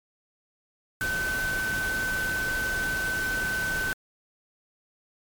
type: tone in noise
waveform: sine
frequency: 1524 Hz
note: G6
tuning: 49 cents flat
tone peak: -26 dBFS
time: 1.01-3.93 s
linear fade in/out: 0 ms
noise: pink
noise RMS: -34 dBFS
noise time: 1.01-3.93 s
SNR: +5 dB
effects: MP3 96 kbps